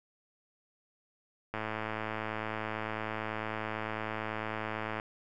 click train, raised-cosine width 0.5 ms, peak -20 dBFS, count 378, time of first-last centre 1.54-4.999 s, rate 109 Hz, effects none

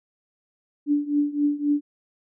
sine tone with tremolo, 291.4 Hz, D4, 13 cents flat, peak -16 dBFS, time 0.86-1.81 s, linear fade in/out 50 ms, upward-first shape triangle, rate 3.8 Hz, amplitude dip 90%, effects none

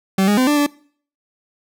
40% pulse tone with pitch steps, 191.9 / 206.2 / 256.4 / 294.5 / 290.1 Hz, G3 / G#3 / C4 / D4 / D4, -37 / -12 / -35 / +5 / -21 cents, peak -12 dBFS, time 0.18-0.665 s, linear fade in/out 5 ms, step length 97 ms, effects noise-tail reverb RT60 0.5 s tail -22 dB re dry

